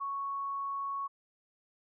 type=tone; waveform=sine; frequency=1108.7 Hz; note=C#6; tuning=in tune; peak=-33 dBFS; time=0-1.08 s; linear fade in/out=20 ms; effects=none